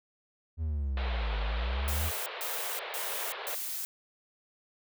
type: exponential two-way sweep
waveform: triangle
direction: down then up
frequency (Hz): 82.41 to 50.8 to 82.41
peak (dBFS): -27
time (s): 0.57-2.12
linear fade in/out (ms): 50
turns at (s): 1.41
type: band-pass noise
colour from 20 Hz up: pink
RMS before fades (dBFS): -40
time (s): 0.97-3.55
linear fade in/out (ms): 2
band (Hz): 430 to 4000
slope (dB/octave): 48
type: noise bursts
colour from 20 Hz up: blue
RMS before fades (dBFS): -36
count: 4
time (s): 1.88-3.85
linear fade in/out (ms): 0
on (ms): 380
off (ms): 150
effects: none